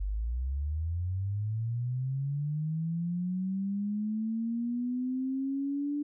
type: linear sweep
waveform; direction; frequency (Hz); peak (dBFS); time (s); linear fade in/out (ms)
sine; up; 46.49 to 293.7; -29; 0-6.03; 10
effects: none